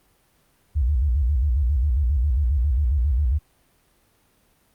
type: tone with vibrato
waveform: sine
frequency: 66.5 Hz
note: C2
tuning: 29 cents sharp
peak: -17 dBFS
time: 0.75-3.39 s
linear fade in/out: 20 ms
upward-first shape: square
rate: 7.4 Hz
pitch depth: 190 cents each way
effects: pink hiss -62 dBFS RMS until 4.74 s + Opus 32 kbps